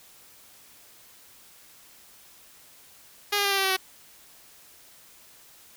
5% pulse tone with pitch steps, 410 / 404.4 / 398.8 / 393.3 / 387.9 / 382.5 / 377.3 Hz, G#4 / G#4 / G4 / G4 / G4 / G4 / F#4, -22 / -46 / +30 / +6 / -18 / -42 / +34 cents, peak -11 dBFS, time 3.32-3.768 s, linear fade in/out 10 ms, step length 64 ms, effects white hiss -53 dBFS RMS until 5.76 s

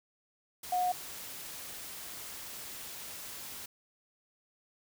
sine tone in noise, 725 Hz, F#5, 35 cents flat, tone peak -27 dBFS, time 0.72-0.92 s, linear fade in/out 5 ms, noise white, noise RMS -44 dBFS, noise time 0.63-3.66 s, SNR +14 dB, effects none

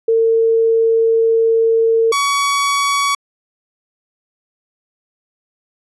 sine / sawtooth tone pair in turn, 453.1 / 1128 Hz, A#4 / C#6, -49 / +30 cents, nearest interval octave + major third, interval 1579 cents, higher second, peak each -10 dBFS, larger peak neither, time 0.08-2.12 / 2.12-3.15 s, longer first, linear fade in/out 5 ms, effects resampled to 24000 Hz

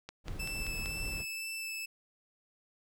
click train, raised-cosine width 0.2 ms, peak -25 dBFS, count 5, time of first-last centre 0.09-0.859 s, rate 5.2 Hz
brown noise, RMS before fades -40 dBFS, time 0.24-1.25 s, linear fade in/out 50 ms
sawtooth tone with vibrato, 2637 Hz, E7, in tune, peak -34 dBFS, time 0.39-1.86 s, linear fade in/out 10 ms, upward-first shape sine, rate 2 Hz, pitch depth 10 cents each way
effects none

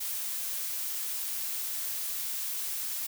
blue noise, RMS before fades -34 dBFS, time 0-3.07 s, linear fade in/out 10 ms, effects none

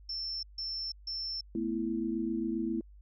sine tone bursts, 5360 Hz, E8, 28 cents sharp, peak -34 dBFS, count 3, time 0.09-1.41 s, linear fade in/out 5 ms, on 340 ms, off 150 ms
sine chord, A suspended second, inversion none, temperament just, 220 / 247.5 / 330 Hz, A3 / B3 / E4, 0 / +4 / +2 cents, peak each -35 / -36 / -33 dBFS, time 1.55-2.81 s, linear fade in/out 2 ms
effects added 50 Hz sine -51 dBFS peak until 3.01 s

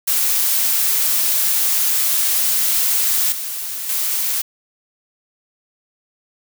blue noise with level steps, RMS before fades -17 / -26 / -20 dBFS, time 0.07-4.42 s, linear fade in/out 10 ms, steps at 3.32 / 3.89 s, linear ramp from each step 2 ms, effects none

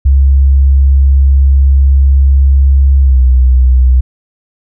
sine tone with pitch glide, 68 to 63.45 Hz, C#2 to B1, -33 to +47 cents, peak -3 dBFS, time 0.05-4.01 s, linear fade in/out 10 ms, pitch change -120 cents, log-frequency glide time 3.01-3.21 s, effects none

